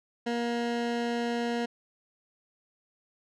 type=tone; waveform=20% pulse; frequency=236.6 Hz; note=A#3; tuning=26 cents sharp; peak=-23 dBFS; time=0.26-1.66 s; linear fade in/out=10 ms; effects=low-pass 5000 Hz 12 dB/octave